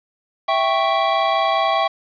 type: chord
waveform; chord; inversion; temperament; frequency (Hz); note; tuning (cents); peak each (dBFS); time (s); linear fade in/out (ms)
square; C# diminished; first; equal; 659.3 / 784 / 1108.7; E5 / G5 / C#6; 0 / 0 / 0; -21; 0.48-1.88; 10
effects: resampled to 11025 Hz + 7-bit